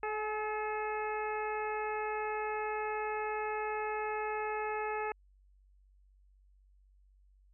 harmonic tone with a mistuned harmonic, 429.3 Hz, A4, 43 cents flat, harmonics 1 / 2 / 3 / 4 / 5 / 6, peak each -37 / -37 / -42 / -44 / -46 / -46 dBFS, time 0.03-5.12 s, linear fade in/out 2 ms, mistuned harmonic 2, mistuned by -20 cents, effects added 48 Hz sine -61 dBFS peak until 7.53 s

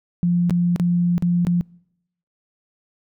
sine tone with dropouts, 174.61 Hz, F3, in tune, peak -15 dBFS, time 0.23-1.61 s, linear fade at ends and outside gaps 0 ms, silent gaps 0.497-0.507 / 0.761-0.798 / 1.18-1.224 / 1.45-1.469 s, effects noise-tail reverb RT60 0.8 s tail -26 dB re dry

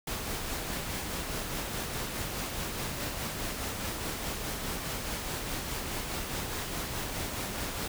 pink noise with tremolo, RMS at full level -34 dBFS, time 0.07-7.88 s, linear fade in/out 5 ms, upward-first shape sine, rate 4.8 Hz, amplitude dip 30%, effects none

